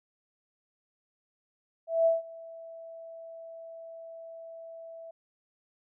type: tone with ADSR envelope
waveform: sine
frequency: 659.3 Hz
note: E5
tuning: in tune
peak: -19 dBFS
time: 1.87-5.11 s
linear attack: 190 ms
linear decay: 160 ms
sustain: -23 dB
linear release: 6 ms
effects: none